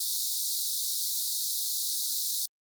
pink high-pass noise, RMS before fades -30 dBFS, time 0-2.46 s, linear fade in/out 5 ms, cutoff 3700 Hz, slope 96 dB/octave, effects Opus 32 kbps

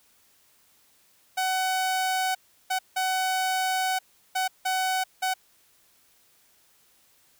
sawtooth tone bursts at uneven times, 750 Hz, F#5, 23 cents sharp, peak -20 dBFS, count 6, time 1.37-2.35 / 2.7-2.79 / 2.96-3.99 / 4.35-4.48 / 4.65-5.04 / 5.22-5.34 s, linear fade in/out 10 ms, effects white hiss -62 dBFS RMS until 7.39 s

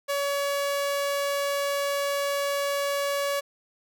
sawtooth tone, 565 Hz, C#5, 33 cents sharp, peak -21 dBFS, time 0.08-3.41 s, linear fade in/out 20 ms, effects none

